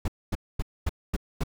brown noise bursts, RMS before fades -25 dBFS, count 6, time 0.05-1.436 s, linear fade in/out 5 ms, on 31 ms, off 240 ms, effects none

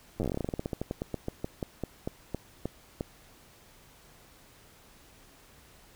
slowing click train, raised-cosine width 2 ms, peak -18 dBFS, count 30, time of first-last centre 0.2-3.009 s, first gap 9 ms, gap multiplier 1.14, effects pink hiss -57 dBFS RMS until 5.95 s

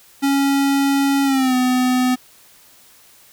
square tone with pitch glide, 277.2 to 252.7 Hz, C#4 to B3, 0 to +40 cents, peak -15 dBFS, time 0.22-2.16 s, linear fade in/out 20 ms, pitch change -160 cents, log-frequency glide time 1.24-1.55 s, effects white hiss -49 dBFS RMS until 3.32 s

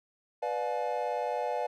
triangle chord, B diminished seventh, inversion none, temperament just, 493.9 / 592.7 / 711.2 / 853.4 Hz, B4 / D5 / F5 / Ab5, 0 / +16 / +31 / +47 cents, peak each -33 dBFS, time 0.42-1.67 s, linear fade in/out 10 ms, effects none

